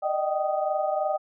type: tone cluster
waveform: sine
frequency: 601 / 624 / 773 / 1245 Hz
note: D5 / D#5 / G5 / D#6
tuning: +40 / +5 / -24 / +1 cents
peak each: -28 / -29 / -27 / -36 dBFS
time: 0.02-1.18 s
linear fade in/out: 20 ms
effects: none